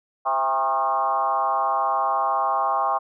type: tone with frequency modulation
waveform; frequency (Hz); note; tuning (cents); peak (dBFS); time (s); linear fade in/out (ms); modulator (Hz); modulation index
sine; 941; A#5; +16; -19; 0.25-2.99; 20; 140; 1.9
effects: none